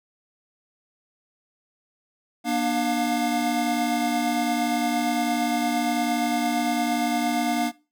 square tone cluster, 238.9 / 297.6 / 708 Hz, A#3 / D4 / F5, +43 / +23 / +23 cents, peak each -27 dBFS, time 2.44-7.72 s, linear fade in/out 50 ms, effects noise-tail reverb RT60 0.3 s tail -20 dB re dry

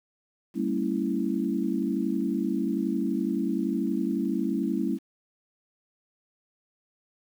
sine chord, G diminished seventh, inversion none, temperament equal with one note detuned, 196 / 227.4 / 277.2 / 329.6 Hz, G3 / Bb3 / Db4 / Fb4, 0 / -43 / 0 / 0 cents, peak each -30 dBFS, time 0.54-4.99 s, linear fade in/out 50 ms, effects 9-bit

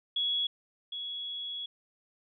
sine tone pair in turn, 3355 / 3355 Hz, G#7 / G#7, +17 / +17 cents, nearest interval unison, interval 0 cents, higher neither, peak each -27 / -35 dBFS, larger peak first, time 0.16-0.47 / 0.92-1.66 s, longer second, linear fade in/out 5 ms, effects none

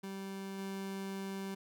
30% pulse tone with level steps, 194.3 Hz, G3, 15 cents flat, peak -38 / -36 dBFS, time 0.03-1.55 s, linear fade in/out 10 ms, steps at 0.58 s, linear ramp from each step 10 ms, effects none

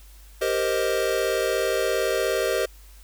square chord, C minor seventh, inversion second, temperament equal, 392 / 466.2 / 523.3 / 622.3 Hz, G4 / Bb4 / C5 / Eb5, 0 / 0 / 0 / 0 cents, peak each -28 dBFS, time 0.41-2.66 s, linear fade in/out 10 ms, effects added 50 Hz sine -45 dBFS peak until 3.03 s + white hiss -54 dBFS RMS until 3.03 s

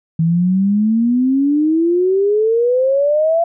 sine exponential sweep, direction up, 160.4 to 684 Hz, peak -11 dBFS, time 0.19-3.44 s, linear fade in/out 5 ms, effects none

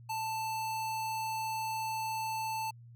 square tone, 883 Hz, A5, 6 cents sharp, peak -34 dBFS, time 0.09-2.71 s, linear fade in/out 10 ms, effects added 118 Hz sine -50 dBFS peak until 2.95 s

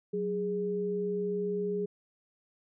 sine tone pair together, 185 / 412.6 Hz, F#3 / G#4, 0 / -11 cents, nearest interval octave + major second, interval 1389 cents, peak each -35 / -30 dBFS, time 0.13-1.86 s, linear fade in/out 10 ms, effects none

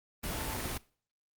sine tone in noise, 880 Hz, A5, in tune, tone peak -44 dBFS, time 0.34-0.57 s, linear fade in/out 10 ms, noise pink, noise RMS -36 dBFS, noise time 0.23-0.78 s, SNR -11 dB, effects noise-tail reverb RT60 0.4 s tail -20 dB re dry + Opus 24 kbps

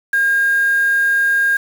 sine tone with quantisation, 1616 Hz, G#6, 48 cents flat, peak -12 dBFS, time 0.13-1.57 s, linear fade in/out 5 ms, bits 5, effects none

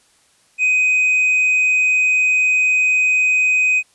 sine tone with tanh clipping, 2508 Hz, D#7, 13 cents sharp, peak -13 dBFS, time 0.58-3.83 s, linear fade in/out 50 ms, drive 2 dB, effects white hiss -56 dBFS RMS until 3.94 s + resampled to 24000 Hz

